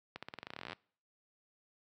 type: accelerating click train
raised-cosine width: 0.3 ms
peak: -26 dBFS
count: 20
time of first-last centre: 0.16-0.731 s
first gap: 66 ms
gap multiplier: 0.9
effects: noise-tail reverb RT60 0.5 s tail -24 dB re dry + high-pass 100 Hz 12 dB/octave